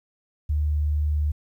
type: tone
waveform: sine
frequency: 74.8 Hz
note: D2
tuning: 32 cents sharp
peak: -20 dBFS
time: 0.49-1.32 s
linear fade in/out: 10 ms
effects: 10-bit